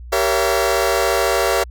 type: chord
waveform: sawtooth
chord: G diminished seventh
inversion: none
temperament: just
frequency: 392 / 470.4 / 564.5 / 677.4 Hz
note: G4 / Bb4 / Db5 / Fb5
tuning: 0 / +16 / +31 / +47 cents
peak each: -17 dBFS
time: 0.12-1.64 s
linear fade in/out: 10 ms
effects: added 60 Hz sine -32 dBFS peak until 1.7 s